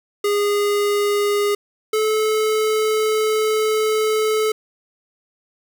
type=tone pair in turn; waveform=square; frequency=410 / 433.2 Hz; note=G#4 / A4; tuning=-22 / -27 cents; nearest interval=minor second; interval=95 cents; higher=second; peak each=-17 dBFS; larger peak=neither; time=0.24-1.55 / 1.93-4.52 s; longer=second; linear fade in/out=5 ms; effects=8-bit